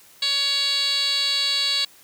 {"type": "tone with band-pass filter", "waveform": "10% pulse", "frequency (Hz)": 560, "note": "C#5", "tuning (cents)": 18, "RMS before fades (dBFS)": -22, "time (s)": [0.22, 1.85], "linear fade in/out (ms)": 5, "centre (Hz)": 4300, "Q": 8.2, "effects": ["white hiss -51 dBFS RMS until 2.03 s", "high-pass 80 Hz 12 dB/octave"]}